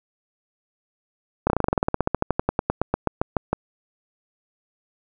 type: slowing click train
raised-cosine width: 1 ms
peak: -5 dBFS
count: 27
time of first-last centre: 1.47-3.53 s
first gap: 30 ms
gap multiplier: 1.07
effects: none